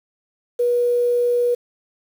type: tone with quantisation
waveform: sine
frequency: 484.2 Hz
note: B4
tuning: 34 cents flat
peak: -15 dBFS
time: 0.59-1.55 s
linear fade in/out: 10 ms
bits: 7
effects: none